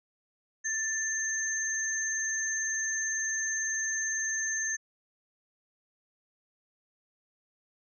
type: tone pair together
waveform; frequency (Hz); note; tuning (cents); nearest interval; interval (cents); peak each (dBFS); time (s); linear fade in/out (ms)
sine; 1771 / 6311; A6 / G8; +11 / +11; octave + minor seventh; 2200; -32 / -31; 0.64-4.77; 20
effects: none